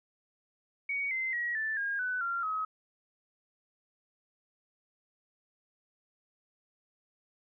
sine tone with pitch steps, 2244 / 2070 / 1908.9 / 1760.6 / 1623.8 / 1497.7 / 1381.3 / 1274 Hz, C#7 / C7 / A#6 / A6 / G#6 / F#6 / F6 / D#6, +21 / -19 / +41 / +1 / -39 / +21 / -19 / +41 cents, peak -30 dBFS, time 0.89-2.65 s, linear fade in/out 5 ms, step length 220 ms, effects none

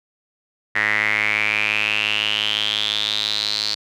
sawtooth tone with band-pass filter sweep, 105.8 Hz, G#2, 33 cents sharp, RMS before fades -21 dBFS, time 0.75-3.75 s, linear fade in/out 10 ms, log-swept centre 1900 to 4400 Hz, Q 8, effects none

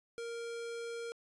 square tone, 466.2 Hz, A#4, in tune, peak -40 dBFS, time 0.18-1.12 s, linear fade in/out 0 ms, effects resampled to 22050 Hz

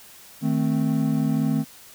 triangle chord, A diminished, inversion second, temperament equal, 155.56 / 220 / 261.6 Hz, Eb3 / A3 / C4, 0 / 0 / 0 cents, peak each -22 dBFS, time 0.41-1.65 s, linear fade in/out 50 ms, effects white hiss -47 dBFS RMS until 1.94 s

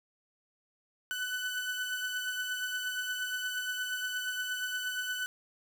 30% pulse beating tone pair, 1496 / 1504.5 Hz, F#6 / F#6, +19 / +28 cents, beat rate 8.5 Hz, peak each -31 / -38 dBFS, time 1.11-5.26 s, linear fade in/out 0 ms, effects 11-bit

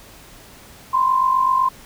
sine tone pair together, 1002 / 1049.9 Hz, B5 / C6, +25 / +6 cents, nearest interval minor second, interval 81 cents, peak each -21 / -15 dBFS, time 0.93-1.69 s, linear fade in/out 10 ms, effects pink hiss -44 dBFS RMS until 1.85 s

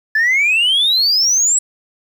sine exponential sweep, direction up, 1718 to 7902 Hz, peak -9 dBFS, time 0.15-1.59 s, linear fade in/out 5 ms, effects tanh soft clip ceiling -9 dBFS + 7-bit

